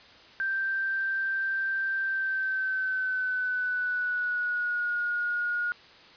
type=tone with pitch glide; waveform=sine; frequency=1568 to 1437.9 Hz; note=G6 to F#6; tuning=0 to -50 cents; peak=-26 dBFS; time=0.4-5.72 s; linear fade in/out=0 ms; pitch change=-150 cents; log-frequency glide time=2.03-4.96 s; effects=white hiss -52 dBFS RMS until 6.16 s + resampled to 11025 Hz